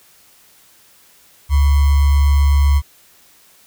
sine tone with sample-and-hold, 71 Hz, C#2, 42 cents sharp, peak -9 dBFS, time 1.49-2.82 s, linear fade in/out 50 ms, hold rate 1050 Hz, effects white hiss -50 dBFS RMS until 3.66 s

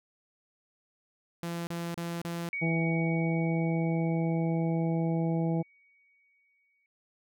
sawtooth tone bursts, 170 Hz, F3, 46 cents flat, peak -29 dBFS, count 4, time 1.43-2.489 s, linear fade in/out 0 ms, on 240 ms, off 33 ms
sine tone with exponential decay, 2246 Hz, C#7, 22 cents sharp, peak -31 dBFS, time 2.53-6.86 s, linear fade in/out 1 ms, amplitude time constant 940 ms
harmonic tone, 164.81 Hz, E3, in tune, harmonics 1 / 2 / 3 / 4 / 5, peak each -27 / -33 / -37 / -39 / -41 dBFS, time 2.61-5.63 s, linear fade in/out 20 ms
effects none

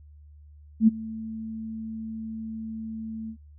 sine tone with ADSR envelope, 221.7 Hz, A3, 13 cents sharp, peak -11 dBFS, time 0.8-3.37 s, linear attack 76 ms, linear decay 19 ms, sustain -21 dB, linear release 80 ms, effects added 74 Hz sine -47 dBFS peak until 3.58 s

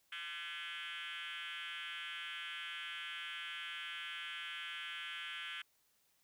sine tone with frequency modulation, 2349 Hz, D7, in tune, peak -40 dBFS, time 0.12-5.62 s, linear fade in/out 5 ms, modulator 164 Hz, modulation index 6, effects tanh soft clip ceiling -40 dBFS + white hiss -75 dBFS RMS until 6.23 s

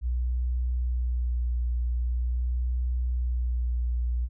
sine tone with vibrato, 60.8 Hz, B1, 26 cents flat, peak -24 dBFS, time 0.01-4.29 s, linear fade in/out 50 ms, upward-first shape sine, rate 0.44 Hz, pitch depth 22 cents each way, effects none

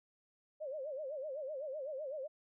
sine tone with vibrato, 570 Hz, C#5, 48 cents sharp, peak -39 dBFS, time 0.6-2.28 s, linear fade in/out 20 ms, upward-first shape sine, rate 7.9 Hz, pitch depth 170 cents each way, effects none

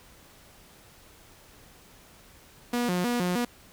sawtooth tone with vibrato, 208 Hz, G#3, 3 cents sharp, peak -21 dBFS, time 2.73-3.45 s, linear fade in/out 5 ms, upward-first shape square, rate 3.2 Hz, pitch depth 260 cents each way, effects pink hiss -54 dBFS RMS until 3.72 s

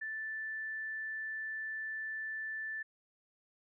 sine tone, 1760 Hz, A6, in tune, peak -37 dBFS, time 0.01-2.83 s, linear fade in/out 10 ms, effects none

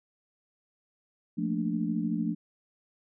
sine chord, Bb major seventh, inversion second, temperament equal, 174.61 / 220 / 233.1 / 293.7 Hz, F3 / A3 / Bb3 / D4, 0 / 0 / 0 / 0 cents, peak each -32 / -31 / -35 / -33 dBFS, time 1.37-2.35 s, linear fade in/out 20 ms, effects none

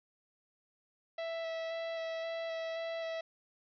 45% pulse tone with vibrato, 657 Hz, E5, 6 cents flat, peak -36 dBFS, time 1.18-3.21 s, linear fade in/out 5 ms, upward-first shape square, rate 1.9 Hz, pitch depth 9 cents each way, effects resampled to 11025 Hz + 12-bit

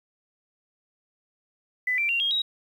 sine tone with pitch steps, 2000 / 2351 / 2764 / 3249 / 3819 Hz, B6 / D7 / F7 / G#7 / A#7, +21 / +1 / -19 / -39 / +41 cents, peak -22 dBFS, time 1.87-2.42 s, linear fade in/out 5 ms, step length 110 ms, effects 9-bit

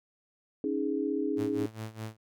sine chord, C# suspended second, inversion none, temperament equal with one note detuned, 277.2 / 312.9 / 415.3 Hz, C#4 / D#4 / G#4, 0 / +10 / 0 cents, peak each -32 dBFS, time 0.64-1.66 s, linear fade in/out 2 ms
sawtooth tone with tremolo, 110 Hz, A2, in tune, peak -31 dBFS, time 1.36-2.17 s, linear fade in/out 50 ms, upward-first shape sine, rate 4.8 Hz, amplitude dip 85%
effects none

